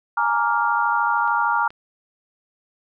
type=chord; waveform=sine; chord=Bb dominant seventh; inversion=third; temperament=just; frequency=839.1 / 932.3 / 1165.4 / 1398.5 Hz; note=Ab5 / Bb5 / D6 / F6; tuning=+18 / 0 / -14 / +2 cents; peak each=-25 / -21 / -25 / -22 dBFS; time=0.17-1.68 s; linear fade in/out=5 ms
type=clicks; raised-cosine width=0.3 ms; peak=-36 / -30 / -27 dBFS; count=3; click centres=1.182 / 1.278 / 1.705 s
effects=none